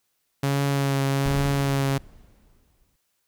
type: tone with vibrato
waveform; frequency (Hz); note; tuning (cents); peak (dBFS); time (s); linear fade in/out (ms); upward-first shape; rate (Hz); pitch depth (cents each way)
sawtooth; 138.59; C#3; 0; -17; 0.43-1.98; 5; triangle; 1.2; 25
type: noise with exponential decay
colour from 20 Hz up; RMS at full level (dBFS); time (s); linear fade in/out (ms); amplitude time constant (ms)
brown; -28; 1.25-2.96; 5; 370
effects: white hiss -73 dBFS RMS until 3.27 s